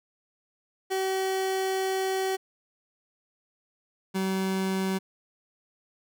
30% pulse tone pair in turn, 381 / 190.5 Hz, G4 / G3, -49 / -49 cents, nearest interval octave, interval 1200 cents, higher first, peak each -23 dBFS, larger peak neither, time 0.9-2.37 / 4.14-4.99 s, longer first, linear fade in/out 20 ms, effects none

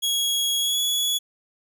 sawtooth tone with pitch glide, 3322 to 3386 Hz, G#7 to G#7, 0 to +33 cents, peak -18 dBFS, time 0.02-1.19 s, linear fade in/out 20 ms, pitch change +33 cents, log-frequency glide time 0.59-0.8 s, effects none

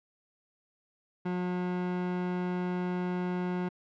30% pulse tone, 180 Hz, F#3, 47 cents flat, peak -27 dBFS, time 1.25-3.69 s, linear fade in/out 10 ms, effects low-pass 2000 Hz 12 dB/octave

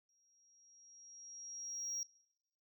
sine tone with exponential growth, 5640 Hz, F8, 16 cents sharp, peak -35 dBFS, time 0.09-2.03 s, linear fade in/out 1 ms, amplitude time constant 420 ms, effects noise-tail reverb RT60 0.8 s tail -20 dB re dry + tanh soft clip ceiling -36 dBFS

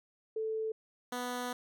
sine / 10% pulse tone pair in turn, 440 / 246.9 Hz, A4 / B3, 0 / 0 cents, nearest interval minor seventh, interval 1000 cents, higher first, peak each -32 / -27 dBFS, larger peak second, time 0.36-0.72 / 1.12-1.53 s, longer second, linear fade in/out 5 ms, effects none

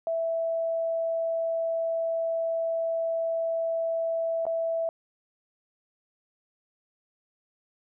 sine tone with dropouts, 659.3 Hz, E5, in tune, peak -25 dBFS, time 0.07-4.89 s, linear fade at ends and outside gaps 1 ms, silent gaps 4.454-4.466 s, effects none

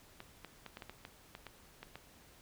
clicks, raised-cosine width 0.3 ms, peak -30 dBFS, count 11, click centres 0.204 / 0.447 / 0.663 / 0.771 / 0.822 / 0.896 / 1.051 / 1.351 / 1.467 / 1.83 / 1.956 s, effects pink hiss -61 dBFS RMS until 2.41 s

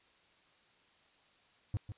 triangle tone with echo, 103.83 Hz, G#2, in tune, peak -28 dBFS, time 1.74-1.77 s, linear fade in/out 0 ms, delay 150 ms, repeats 1, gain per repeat -9 dB, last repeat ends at 1.92 s, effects white hiss -67 dBFS RMS until 1.97 s + resampled to 8000 Hz

